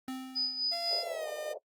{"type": "tone with exponential decay", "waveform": "square", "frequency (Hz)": 260.4, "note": "C4", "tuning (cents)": -8, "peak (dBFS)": -35, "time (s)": [0.08, 1.05], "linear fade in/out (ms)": 2, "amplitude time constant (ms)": 210}
{"type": "tone with tremolo", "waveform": "sine", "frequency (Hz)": 4978, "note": "D#8", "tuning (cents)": 0, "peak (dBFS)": -27, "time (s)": [0.35, 1.04], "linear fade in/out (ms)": 20, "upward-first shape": "sine", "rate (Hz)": 3.9, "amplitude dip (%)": 65}
{"type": "tone with pitch glide", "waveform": "45% pulse", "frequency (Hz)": [685, 606.8], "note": ["F5", "D#5"], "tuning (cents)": [-34, -44], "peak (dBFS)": -37, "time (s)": [0.71, 1.54], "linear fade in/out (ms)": 20, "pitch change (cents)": -210, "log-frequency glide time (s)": [1.05, 1.29]}
{"type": "band-pass noise", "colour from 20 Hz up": "white", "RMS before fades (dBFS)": -42, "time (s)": [0.9, 1.59], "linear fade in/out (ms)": 20, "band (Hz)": [450, 690], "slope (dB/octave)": 48}
{"effects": ["noise-tail reverb RT60 0.1 s tail -22 dB re dry", "Opus 32 kbps"]}